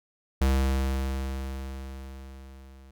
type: tone with level ramp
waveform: square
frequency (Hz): 66.7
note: C2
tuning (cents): +34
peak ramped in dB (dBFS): -20 to -49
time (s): 0.41-2.91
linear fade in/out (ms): 5
effects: none